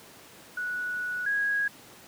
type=tone pair in turn; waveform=sine; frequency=1471 / 1651.1 Hz; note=F#6 / G#6; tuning=-11 / -11 cents; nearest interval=major second; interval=200 cents; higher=second; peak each=-29 / -24 dBFS; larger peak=second; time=0.57-1.26 / 1.26-1.68 s; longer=first; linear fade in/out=5 ms; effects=pink hiss -50 dBFS RMS until 2.07 s + high-pass 150 Hz 12 dB/octave